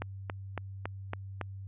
click train, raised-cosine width 0.5 ms, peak -19 dBFS, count 6, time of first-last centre 0.02-1.413 s, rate 3.59 Hz, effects added 97 Hz sine -40 dBFS peak until 1.67 s + resampled to 8000 Hz

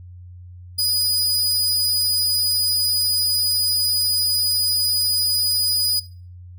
sawtooth tone, 4947 Hz, D#8, 11 cents flat, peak -15 dBFS, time 0.78-6 s, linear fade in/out 10 ms, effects noise-tail reverb RT60 0.4 s tail -18 dB re dry + added 89 Hz sine -37 dBFS peak until 6.58 s

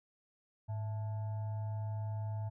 sine tone with frequency modulation, 105.8 Hz, G#2, 33 cents sharp, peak -35 dBFS, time 0.68-2.5 s, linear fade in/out 20 ms, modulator 770 Hz, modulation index 0.3, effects none

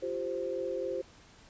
sine chord, F suspended second, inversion none, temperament just, 349.2 / 392.9 / 523.8 Hz, F4 / G4 / C5, 0 / +4 / +2 cents, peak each -38 / -37 / -34 dBFS, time 0.02-1.02 s, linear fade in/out 10 ms, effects pink hiss -57 dBFS RMS until 1.49 s + resampled to 16000 Hz

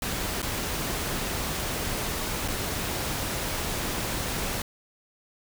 pink noise with dropouts, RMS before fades -30 dBFS, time 0.02-4.62 s, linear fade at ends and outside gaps 2 ms, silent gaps 0.419-0.427 / 2.479-2.483 s, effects none

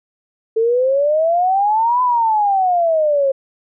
sine exponential two-way sweep, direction up then down, 440 to 1012 to 533 Hz, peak -12 dBFS, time 0.56-3.32 s, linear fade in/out 10 ms, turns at 2.02 s, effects none

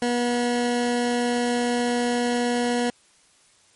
20% pulse tone, 241.8 Hz, B3, 36 cents flat, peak -16 dBFS, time 0.02-2.9 s, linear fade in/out 2 ms, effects white hiss -58 dBFS RMS until 3.75 s + MP3 48 kbps

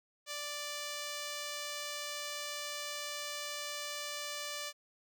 5% pulse tone, 587.3 Hz, D5, in tune, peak -27 dBFS, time 0.26-4.73 s, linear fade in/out 50 ms, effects none

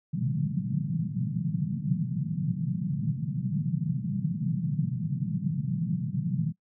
pink band-pass noise, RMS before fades -29 dBFS, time 0.13-6.53 s, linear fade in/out 20 ms, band 130 to 190 Hz, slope 48 dB/octave, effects noise-tail reverb RT60 0.1 s tail -20 dB re dry

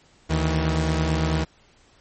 sawtooth tone pair together, 75.6 / 160.2 Hz, D#2 / E3, -49 / -49 cents, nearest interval octave + minor second, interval 1300 cents, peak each -19 dBFS, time 0.29-1.45 s, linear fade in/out 20 ms, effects pink hiss -57 dBFS RMS until 2 s + MP3 32 kbps

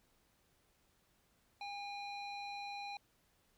square tone with low-pass filter, 810 Hz, G#5, 43 cents flat, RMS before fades -45 dBFS, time 1.61-2.97 s, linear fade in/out 2 ms, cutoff 3500 Hz, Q 5.8, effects pink hiss -74 dBFS RMS until 3.57 s

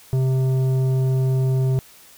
sine tone with tanh clipping, 131 Hz, C3, 2 cents sharp, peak -18 dBFS, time 0.13-1.79 s, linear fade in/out 0 ms, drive 10 dB, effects white hiss -48 dBFS RMS until 2.17 s

